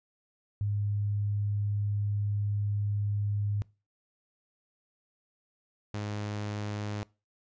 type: tone pair in turn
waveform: sine / sawtooth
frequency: 102.7 / 104.19 Hz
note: G#2 / G#2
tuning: -19 / +6 cents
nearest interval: unison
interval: 25 cents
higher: second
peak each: -27 / -29 dBFS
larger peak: first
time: 0.61-3.62 / 5.94-7.03 s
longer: first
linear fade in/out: 0 ms
effects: noise-tail reverb RT60 0.3 s tail -23 dB re dry + resampled to 16000 Hz